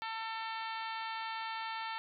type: harmonic tone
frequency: 447.5 Hz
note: A4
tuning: 29 cents sharp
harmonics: 2 / 3 / 4 / 5 / 6 / 7 / 8 / 9 / 10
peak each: -40 / -44 / -46 / -48 / -50 / -51 / -52 / -53 / -54 dBFS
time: 0.02-1.98 s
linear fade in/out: 0 ms
effects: none